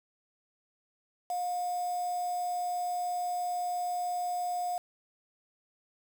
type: tone with quantisation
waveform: sine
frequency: 713 Hz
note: F5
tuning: 36 cents sharp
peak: -30 dBFS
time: 1.3-4.78 s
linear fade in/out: 2 ms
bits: 7
effects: none